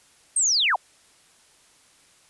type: linear sweep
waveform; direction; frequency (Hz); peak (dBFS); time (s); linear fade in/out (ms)
sine; down; 8730 to 627; -18; 0.36-0.76; 5
effects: white hiss -57 dBFS RMS until 2.29 s + resampled to 24000 Hz